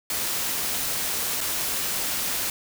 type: noise with dropouts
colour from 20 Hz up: white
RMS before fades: -27 dBFS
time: 0.1-2.5 s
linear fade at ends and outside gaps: 2 ms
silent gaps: 1.407-1.411 s
effects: none